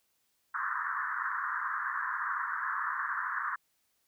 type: band-pass noise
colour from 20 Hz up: pink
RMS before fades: -34 dBFS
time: 0.54-3.56 s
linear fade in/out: 10 ms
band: 1000 to 1800 Hz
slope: 96 dB/octave
effects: white hiss -75 dBFS RMS until 4.07 s